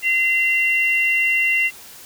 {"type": "tone pair together", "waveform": "sine", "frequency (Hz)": [2057, 2750], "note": ["C7", "F7"], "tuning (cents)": [-30, -27], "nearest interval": "perfect fourth", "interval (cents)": 503, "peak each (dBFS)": -18, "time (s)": [0.02, 1.71], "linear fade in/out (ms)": 50, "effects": ["white hiss -41 dBFS RMS until 2.05 s"]}